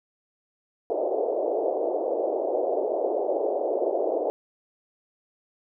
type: band-pass noise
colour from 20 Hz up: white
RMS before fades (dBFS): -26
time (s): 0.9-4.3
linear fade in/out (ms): 0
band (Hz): 350 to 680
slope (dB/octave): 48
effects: none